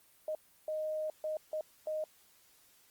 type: tone bursts at uneven times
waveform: sine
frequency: 620 Hz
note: D#5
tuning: 6 cents flat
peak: -33 dBFS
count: 5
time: 0.28-0.35 / 0.68-1.1 / 1.24-1.37 / 1.53-1.61 / 1.87-2.04 s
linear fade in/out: 2 ms
effects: white hiss -65 dBFS RMS until 2.9 s + Opus 24 kbps